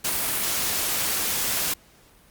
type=noise; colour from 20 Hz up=white; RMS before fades=-25 dBFS; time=0.04-1.74 s; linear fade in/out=10 ms; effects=pink hiss -55 dBFS RMS until 2.3 s + Opus 48 kbps